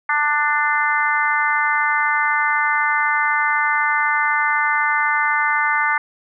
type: harmonic tone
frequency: 296 Hz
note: D4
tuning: 14 cents sharp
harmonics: 3 / 4 / 5 / 6 / 7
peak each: -22 / -22 / -22 / -22 / -22 dBFS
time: 0.09-5.98 s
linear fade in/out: 5 ms
effects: none